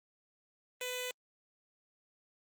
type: tone with notch filter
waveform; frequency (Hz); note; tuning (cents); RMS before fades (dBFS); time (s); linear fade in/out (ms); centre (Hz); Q
10% pulse; 500; B4; +21; -39; 0.81-1.11; 2; 1200; 0.79
effects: Opus 24 kbps